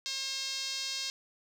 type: tone with band-pass filter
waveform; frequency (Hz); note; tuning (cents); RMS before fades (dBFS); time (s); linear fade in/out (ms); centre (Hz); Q
5% pulse; 536; C5; +42; -36; 0.06-1.1; 0; 4700; 1.6
effects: 10-bit